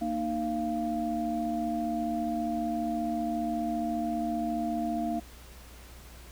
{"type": "tone cluster", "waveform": "sine", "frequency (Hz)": [232.2, 307, 691], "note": ["A#3", "D#4", "F5"], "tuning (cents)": [-7, -23, -19], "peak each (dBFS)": [-32, -33, -32], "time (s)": [0.01, 5.2], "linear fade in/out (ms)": 10, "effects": ["added 60 Hz sine -48 dBFS peak until 6.31 s", "pink hiss -52 dBFS RMS until 6.31 s"]}